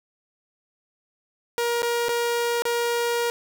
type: tone with dropouts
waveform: sawtooth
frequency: 473.3 Hz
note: A#4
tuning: 26 cents sharp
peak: -18 dBFS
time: 1.58-3.3 s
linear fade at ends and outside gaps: 0 ms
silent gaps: 1.821-1.83 / 2.084-2.091 / 2.621-2.653 s
effects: none